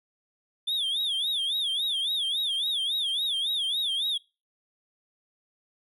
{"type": "tone with vibrato", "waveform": "triangle", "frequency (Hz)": 3468, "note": "A7", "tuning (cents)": -26, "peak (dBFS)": -24, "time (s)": [0.67, 4.18], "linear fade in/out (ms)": 10, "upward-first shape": "sine", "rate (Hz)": 3.6, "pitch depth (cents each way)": 170, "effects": ["noise-tail reverb RT60 0.3 s tail -25 dB re dry"]}